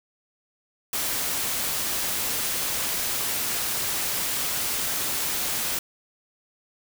white noise, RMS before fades -27 dBFS, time 0.93-5.79 s, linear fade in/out 2 ms, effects none

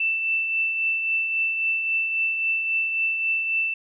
sine tone with tremolo, 2662 Hz, E7, 16 cents sharp, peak -19 dBFS, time 0-3.74 s, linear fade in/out 5 ms, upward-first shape triangle, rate 3.7 Hz, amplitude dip 45%, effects none

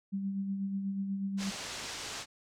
sine tone with tremolo, 196 Hz, G3, in tune, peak -30 dBFS, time 0.12-1.51 s, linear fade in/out 20 ms, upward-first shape sine, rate 8.2 Hz, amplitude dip 40%
white low-pass noise, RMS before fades -41 dBFS, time 1.37-2.26 s, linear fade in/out 50 ms, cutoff 6900 Hz, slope 24 dB/octave
effects none

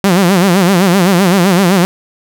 sawtooth tone with vibrato, 185 Hz, F#3, in tune, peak -3 dBFS, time 0.04-1.85 s, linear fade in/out 0 ms, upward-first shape sine, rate 7.8 Hz, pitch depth 150 cents each way, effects none

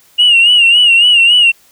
sine tone with vibrato, 2836 Hz, F7, 26 cents sharp, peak -3 dBFS, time 0.18-1.52 s, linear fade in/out 20 ms, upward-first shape sine, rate 3.6 Hz, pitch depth 78 cents each way, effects tanh soft clip ceiling -1 dBFS + white hiss -48 dBFS RMS until 1.71 s

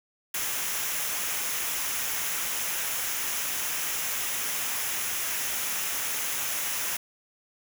white noise with comb filter, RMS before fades -30 dBFS, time 0.34-6.97 s, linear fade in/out 5 ms, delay 0.23 ms, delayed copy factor -0.5, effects none

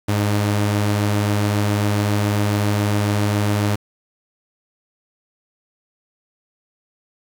sawtooth tone pair together, 103.83 / 304.2 Hz, G#2 / D#4, 0 / -39 cents, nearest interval octave + perfect fifth, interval 1861 cents, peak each -13 / -24 dBFS, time 0.08-3.76 s, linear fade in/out 10 ms, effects 8-bit

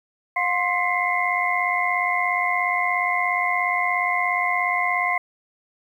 sine tone cluster, 714 / 1052 / 2030 / 2127 Hz, F5 / C6 / B6 / C7, +38 / +9 / +47 / +28 cents, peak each -25 dBFS, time 0.36-5.18 s, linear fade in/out 5 ms, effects 9-bit

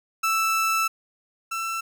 30% pulse tone pair in turn, 1321 / 1336.3 Hz, E6 / E6, +3 / +23 cents, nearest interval unison, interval 20 cents, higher second, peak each -18 / -24 dBFS, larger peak first, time 0.23-0.88 / 1.51-1.81 s, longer first, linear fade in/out 10 ms, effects none

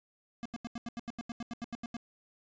square tone bursts, 235.1 Hz, A#3, 15 cents sharp, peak -37 dBFS, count 15, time 0.43-1.967 s, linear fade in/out 0 ms, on 25 ms, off 83 ms, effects resampled to 16000 Hz

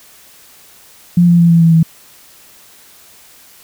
sine tone with pitch steps, 174.61 / 172.21 / 169.84 / 167.5 / 165.19 / 162.92 Hz, F3 / F3 / F3 / E3 / E3 / E3, 0 / -24 / -48 / +28 / +4 / -20 cents, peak -5 dBFS, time 1.17-1.83 s, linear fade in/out 5 ms, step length 110 ms, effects white hiss -43 dBFS RMS until 3.63 s

